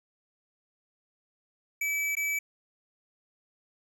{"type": "tone with dropouts", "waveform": "square", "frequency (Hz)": 2300, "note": "D7", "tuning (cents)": -37, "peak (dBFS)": -28, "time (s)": [1.81, 2.39], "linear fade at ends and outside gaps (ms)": 5, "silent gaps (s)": [2.153, 2.168], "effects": []}